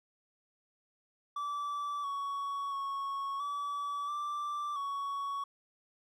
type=tone with pitch steps; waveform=triangle; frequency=1159 / 1119 / 1105 / 1148 / 1174 / 1118 Hz; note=D6 / C#6 / C#6 / D6 / D6 / C#6; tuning=-23 / +16 / -6 / -40 / -1 / +14 cents; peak=-32 dBFS; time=1.36-5.44 s; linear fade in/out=5 ms; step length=680 ms; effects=none